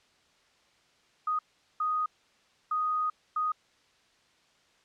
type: tone bursts at uneven times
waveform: sine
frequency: 1244.5 Hz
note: D#6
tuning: in tune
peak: -26 dBFS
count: 4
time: 1.27-1.39 / 1.8-2.06 / 2.71-3.1 / 3.36-3.52 s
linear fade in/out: 5 ms
effects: white hiss -65 dBFS RMS until 4.84 s + low-pass 5000 Hz 12 dB/octave